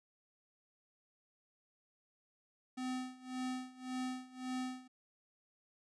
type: tone with tremolo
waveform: square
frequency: 255.4 Hz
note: C4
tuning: 42 cents flat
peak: -37 dBFS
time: 2.77-4.88 s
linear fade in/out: 10 ms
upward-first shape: sine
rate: 1.8 Hz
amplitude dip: 90%
effects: resampled to 22050 Hz